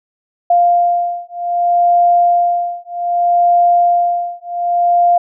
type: beating tone pair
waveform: sine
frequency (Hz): 698.5 / 699.14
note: F5 / F5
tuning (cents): 0 / +2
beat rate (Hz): 0.64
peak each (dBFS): -13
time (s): 0.5-5.18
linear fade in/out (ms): 5
effects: none